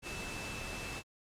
sine tone in noise, 2637 Hz, E7, in tune, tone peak -45 dBFS, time 0.02-1.03 s, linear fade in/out 50 ms, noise pink, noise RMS -42 dBFS, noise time 0.02-1.03 s, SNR -6 dB, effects low-pass 9000 Hz 12 dB/octave + Opus 48 kbps

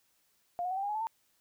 sine tone with pitch steps, 703 / 728.6 / 755.2 / 782.7 / 811.3 / 840.9 / 871.5 / 903.3 Hz, F5 / F#5 / F#5 / G5 / G#5 / G#5 / A5 / A5, +11 / -27 / +35 / -3 / -41 / +21 / -17 / +45 cents, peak -31 dBFS, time 0.59-1.07 s, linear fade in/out 0 ms, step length 60 ms, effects white hiss -72 dBFS RMS until 1.4 s

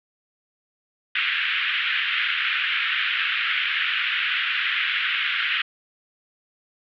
white band-pass noise, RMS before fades -24 dBFS, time 1.15-5.62 s, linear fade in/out 5 ms, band 1400 to 3200 Hz, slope 48 dB/octave, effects none

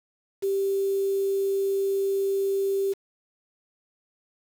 sine tone with quantisation, 392 Hz, G4, in tune, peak -22 dBFS, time 0.42-2.94 s, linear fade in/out 20 ms, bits 7, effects none

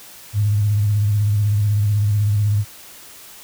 sine tone with vibrato, 103.83 Hz, G#2, in tune, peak -14 dBFS, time 0.33-2.65 s, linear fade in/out 50 ms, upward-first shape square, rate 16 Hz, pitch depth 42 cents each way, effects white hiss -41 dBFS RMS until 3.43 s

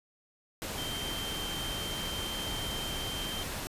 sine tone in noise, 3136 Hz, G7, in tune, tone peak -37 dBFS, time 0.78-3.43 s, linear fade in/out 0 ms, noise pink, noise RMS -37 dBFS, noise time 0.62-3.67 s, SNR -3 dB, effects resampled to 32000 Hz

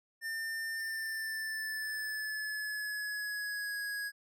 square tone with pitch glide, 1800 to 1660.2 Hz, A6 to G#6, +39 to -1 cents, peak -36 dBFS, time 0.21-4.12 s, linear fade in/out 50 ms, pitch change -140 cents, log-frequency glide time 0.74-3.77 s, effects none

